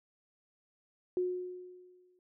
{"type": "tone with exponential decay", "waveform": "sine", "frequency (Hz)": 362.6, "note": "F#4", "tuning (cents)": -35, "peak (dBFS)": -27, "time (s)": [1.17, 2.19], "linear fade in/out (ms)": 1, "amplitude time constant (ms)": 220, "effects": []}